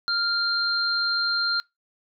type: tone pair together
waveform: sine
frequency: 1396.9 / 4175 Hz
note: F6 / C8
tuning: 0 / -5 cents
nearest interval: octave + perfect fifth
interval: 1895 cents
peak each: -25 / -24 dBFS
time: 0.08-1.6 s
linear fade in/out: 0 ms
effects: noise-tail reverb RT60 0.2 s tail -24 dB re dry

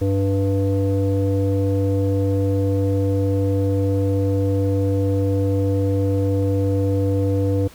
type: tone with low-pass filter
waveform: square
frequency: 98 Hz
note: G2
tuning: in tune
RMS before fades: -19 dBFS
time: 0.01-7.68 s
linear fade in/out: 10 ms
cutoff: 430 Hz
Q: 8.5
effects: added 50 Hz sine -48 dBFS peak until 7.74 s + pink hiss -46 dBFS RMS until 7.74 s

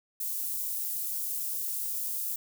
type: high-pass noise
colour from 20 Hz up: white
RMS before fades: -33 dBFS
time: 0.2-2.36 s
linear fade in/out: 5 ms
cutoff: 11000 Hz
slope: 12 dB/octave
effects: none

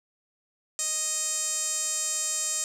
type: tone with band-pass filter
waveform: sawtooth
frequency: 622.3 Hz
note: D#5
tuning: in tune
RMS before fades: -29 dBFS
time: 0.79-2.64 s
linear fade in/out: 0 ms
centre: 7400 Hz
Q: 6.2
effects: none

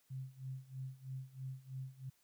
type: tone with tremolo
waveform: sine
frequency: 131.7 Hz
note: C3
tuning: 12 cents sharp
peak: -40 dBFS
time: 0.1-2.1 s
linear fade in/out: 10 ms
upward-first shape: sine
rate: 3.1 Hz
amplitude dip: 90%
effects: white hiss -74 dBFS RMS until 2.23 s

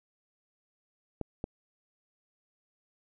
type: clicks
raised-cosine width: 2 ms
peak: -20 dBFS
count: 2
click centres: 1.213 / 1.441 s
effects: none

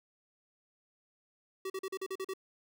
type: tone bursts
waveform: square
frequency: 381.7 Hz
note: G4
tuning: 46 cents flat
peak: -36 dBFS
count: 8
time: 1.65-2.337 s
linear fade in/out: 5 ms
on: 50 ms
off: 41 ms
effects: none

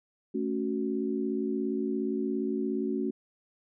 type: chord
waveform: sine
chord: F# minor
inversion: first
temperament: equal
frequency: 220 / 277.2 / 370 Hz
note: A3 / C#4 / F#4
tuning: 0 / 0 / 0 cents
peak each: -32 dBFS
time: 0.34-3.11 s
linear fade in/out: 10 ms
effects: none

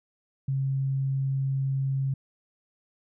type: tone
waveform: sine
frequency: 135.3 Hz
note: C#3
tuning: 42 cents flat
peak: -24 dBFS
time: 0.48-2.14 s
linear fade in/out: 5 ms
effects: none

